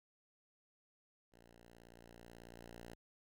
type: tone with level ramp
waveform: 5% pulse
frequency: 58.27 Hz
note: A#1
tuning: in tune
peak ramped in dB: -52 to -39 dBFS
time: 1.32-2.95 s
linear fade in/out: 5 ms
effects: none